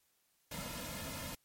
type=noise with comb filter; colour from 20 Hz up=pink; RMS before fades=-43 dBFS; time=0.51-1.35 s; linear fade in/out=5 ms; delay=2.6 ms; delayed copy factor=-0.9; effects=white hiss -75 dBFS RMS until 1.44 s + MP3 64 kbps